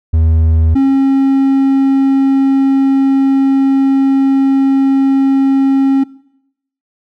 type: tone pair in turn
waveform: triangle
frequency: 80.5 / 270.8 Hz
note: E2 / C#4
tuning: -41 / -40 cents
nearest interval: octave + major sixth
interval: 2101 cents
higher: second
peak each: -5 dBFS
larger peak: neither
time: 0.13-0.75 / 0.75-6.04 s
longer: second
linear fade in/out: 10 ms
effects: noise-tail reverb RT60 0.8 s tail -22 dB re dry